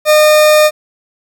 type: tone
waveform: 40% pulse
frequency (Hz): 609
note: D#5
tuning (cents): -37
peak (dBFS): -4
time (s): 0.05-0.71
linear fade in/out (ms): 50
effects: 7-bit